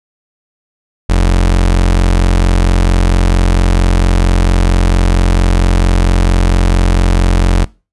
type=tone; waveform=35% pulse; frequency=44.41 Hz; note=F1; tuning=30 cents sharp; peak=-5 dBFS; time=1.09-7.65 s; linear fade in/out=10 ms; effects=noise-tail reverb RT60 0.3 s tail -22 dB re dry + resampled to 24000 Hz